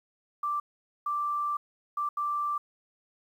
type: tone bursts at uneven times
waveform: sine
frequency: 1174.7 Hz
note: D6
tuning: in tune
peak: -27 dBFS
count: 4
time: 0.43-0.6 / 1.06-1.57 / 1.97-2.09 / 2.17-2.58 s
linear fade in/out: 5 ms
effects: 10-bit